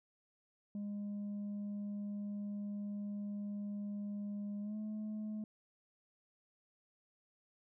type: tone with pitch glide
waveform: sine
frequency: 204.6 to 213.7 Hz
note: G#3 to G#3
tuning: -26 to +50 cents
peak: -36 dBFS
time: 0.75-5.44 s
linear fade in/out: 2 ms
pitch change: +76 cents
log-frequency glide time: 4.61-4.76 s
effects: tanh soft clip ceiling -38 dBFS